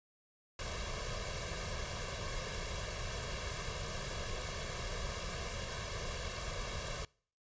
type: noise with comb filter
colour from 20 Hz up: pink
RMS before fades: -40 dBFS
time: 0.59-7.05 s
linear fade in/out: 2 ms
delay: 1.8 ms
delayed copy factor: +0.8
effects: noise-tail reverb RT60 0.5 s tail -25 dB re dry + resampled to 16000 Hz